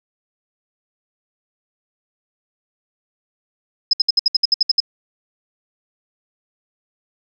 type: tone bursts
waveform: sine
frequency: 5100 Hz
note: D#8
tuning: 42 cents sharp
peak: -10 dBFS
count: 11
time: 3.91-4.803 s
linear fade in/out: 5 ms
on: 23 ms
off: 64 ms
effects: none